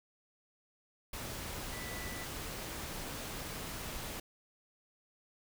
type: tone in noise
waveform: sine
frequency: 1976 Hz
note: B6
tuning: in tune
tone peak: -47 dBFS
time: 1.72-2.25 s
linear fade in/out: 5 ms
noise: pink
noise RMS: -42 dBFS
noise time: 1.13-4.2 s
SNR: -8 dB
effects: none